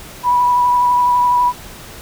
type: tone with vibrato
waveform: sine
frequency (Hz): 981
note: B5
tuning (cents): -12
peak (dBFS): -10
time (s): 0.23-1.53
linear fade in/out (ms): 50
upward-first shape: triangle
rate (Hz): 12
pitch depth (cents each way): 18
effects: pink hiss -35 dBFS RMS until 2.01 s